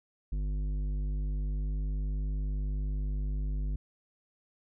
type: tone with tanh clipping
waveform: sine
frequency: 50.1 Hz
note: G1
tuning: 38 cents sharp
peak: -31 dBFS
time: 0.32-3.76 s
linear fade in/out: 5 ms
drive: 11 dB
effects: none